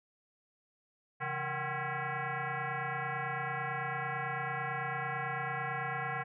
sine tone with frequency modulation, 440 Hz, A4, in tune, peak -33 dBFS, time 1.2-6.24 s, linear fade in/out 20 ms, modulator 303 Hz, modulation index 5.6, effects none

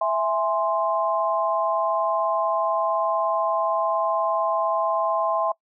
sine chord, E augmented, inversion none, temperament equal, 659.3 / 830.6 / 1046.5 Hz, E5 / G#5 / B#5, 0 / 0 / 0 cents, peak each -23 / -27 / -24 dBFS, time 0.01-5.52 s, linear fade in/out 5 ms, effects noise-tail reverb RT60 0.1 s tail -23 dB re dry

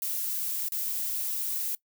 violet noise with dropouts, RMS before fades -31 dBFS, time 0.02-1.75 s, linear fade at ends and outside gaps 1 ms, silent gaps 0.685-0.72 s, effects noise-tail reverb RT60 0.1 s tail -21 dB re dry

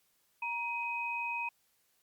sine tone pair together, 942.8 / 2517 Hz, A#5 / D#7, +19 / +19 cents, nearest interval octave + perfect fourth, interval 1700 cents, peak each -37 / -35 dBFS, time 0.42-1.49 s, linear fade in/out 5 ms, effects white hiss -73 dBFS RMS until 2.02 s + Opus 48 kbps

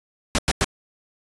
pink noise bursts, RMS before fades -19 dBFS, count 3, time 0.35-0.644 s, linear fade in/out 0 ms, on 34 ms, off 96 ms, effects resampled to 22050 Hz

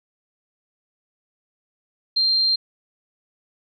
sine tone, 4175 Hz, C8, 5 cents flat, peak -16 dBFS, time 2.16-2.56 s, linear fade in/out 10 ms, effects none

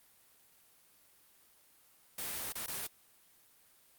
white noise with dropouts, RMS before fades -39 dBFS, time 2.18-2.87 s, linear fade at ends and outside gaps 5 ms, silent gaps 2.524-2.553 / 2.663-2.679 s, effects white hiss -65 dBFS RMS until 3.98 s + Opus 32 kbps

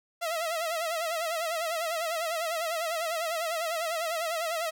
sawtooth tone with vibrato, 659.3 Hz, E5, in tune, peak -25 dBFS, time 0.21-4.71 s, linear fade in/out 20 ms, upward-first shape sine, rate 10 Hz, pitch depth 86 cents each way, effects none

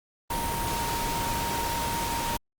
sine tone in noise, 931 Hz, A#5, 2 cents flat, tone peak -30 dBFS, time 0.3-2.37 s, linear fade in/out 5 ms, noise pink, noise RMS -31 dBFS, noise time 0.3-2.37 s, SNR -2 dB, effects Opus 32 kbps

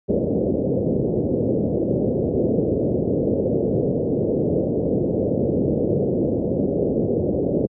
white low-pass noise, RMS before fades -20 dBFS, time 0.08-7.67 s, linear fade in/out 20 ms, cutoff 540 Hz, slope 48 dB/octave, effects high-pass 100 Hz 12 dB/octave

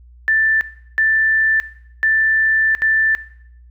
sine tone bursts at uneven times, 1768 Hz, A6, 8 cents sharp, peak -12 dBFS, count 4, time 0.28-0.61 / 0.98-1.6 / 2.03-2.75 / 2.82-3.15 s, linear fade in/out 0 ms, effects noise-tail reverb RT60 0.7 s tail -17 dB re dry + added 60 Hz sine -41 dBFS peak until 3.7 s

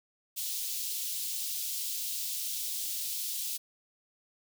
white high-pass noise, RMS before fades -35 dBFS, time 0.36-3.58 s, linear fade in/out 20 ms, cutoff 3200 Hz, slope 24 dB/octave, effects none

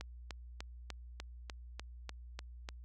click train, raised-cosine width 0.2 ms, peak -25 dBFS, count 10, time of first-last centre 0.01-2.689 s, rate 3.36 Hz, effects added 60 Hz sine -48 dBFS peak until 2.84 s

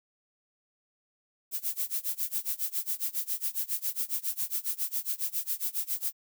violet noise with tremolo, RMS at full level -29 dBFS, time 1.51-6.13 s, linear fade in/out 50 ms, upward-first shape sine, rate 7.3 Hz, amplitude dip 95%, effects none

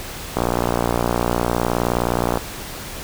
click train, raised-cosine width 1 ms, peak -4 dBFS, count 120, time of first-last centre 0.37-2.373 s, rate 59.4 Hz, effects pink hiss -32 dBFS RMS until 3.03 s

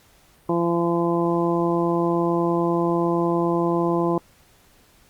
harmonic tone, 170.6 Hz, F3, 40 cents flat, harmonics 1 / 2 / 3 / 4 / 5 / 6, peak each -25 / -21 / -28 / -29 / -31 / -28 dBFS, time 0.49-4.18 s, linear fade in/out 2 ms, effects pink hiss -56 dBFS RMS until 5.09 s + Opus 48 kbps

